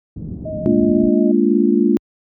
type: low-pass noise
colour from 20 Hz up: white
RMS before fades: -27 dBFS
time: 0.16-1.1 s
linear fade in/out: 5 ms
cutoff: 250 Hz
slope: 24 dB/octave
type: tone with vibrato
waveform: sine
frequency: 623 Hz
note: D#5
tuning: 2 cents sharp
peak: -24 dBFS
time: 0.45-1.32 s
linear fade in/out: 10 ms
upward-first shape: triangle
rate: 5.7 Hz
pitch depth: 25 cents each way
type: chord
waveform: sine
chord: Bb dominant seventh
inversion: third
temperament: just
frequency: 209.8 / 233.1 / 291.4 / 349.6 Hz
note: Ab3 / Bb3 / D4 / F4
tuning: +18 / 0 / -13 / +2 cents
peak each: -17 dBFS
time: 0.66-1.97 s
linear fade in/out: 0 ms
effects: high-pass 60 Hz 12 dB/octave